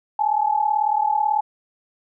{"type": "tone pair together", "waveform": "sine", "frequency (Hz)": [830.6, 868.8], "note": ["G#5", "A5"], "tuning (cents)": [0, -22], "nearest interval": "minor second", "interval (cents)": 78, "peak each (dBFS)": -20, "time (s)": [0.19, 1.41], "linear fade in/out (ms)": 5, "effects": []}